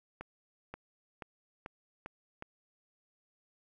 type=accelerating click train; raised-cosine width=0.5 ms; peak=-27 dBFS; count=6; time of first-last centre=0.21-2.424 s; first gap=530 ms; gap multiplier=0.91; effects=11-bit